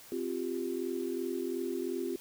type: chord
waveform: sine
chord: C suspended fourth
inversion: none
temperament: equal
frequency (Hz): 261.6 / 349.2 / 392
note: C4 / F4 / G4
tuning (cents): 0 / 0 / 0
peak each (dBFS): -38 / -35 / -37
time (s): 0.12-2.16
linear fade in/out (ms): 2
effects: white hiss -53 dBFS RMS until 2.2 s